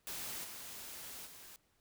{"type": "noise with level steps", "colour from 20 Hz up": "white", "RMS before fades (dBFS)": [-43, -48, -54], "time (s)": [0.07, 1.56], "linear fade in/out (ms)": 0, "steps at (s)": [0.43, 1.25], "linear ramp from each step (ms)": 20, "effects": ["pink hiss -75 dBFS RMS until 1.8 s"]}